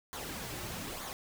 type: noise with flanger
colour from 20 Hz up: pink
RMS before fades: -41 dBFS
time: 0.13-1.13 s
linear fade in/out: 0 ms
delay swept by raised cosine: 0.37 to 4.27 ms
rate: 1.1 Hz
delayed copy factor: -0.55
effects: none